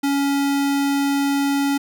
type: tone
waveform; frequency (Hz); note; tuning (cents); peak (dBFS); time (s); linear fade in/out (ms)
square; 280; C#4; +18; -18; 0.03-1.78; 10
effects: none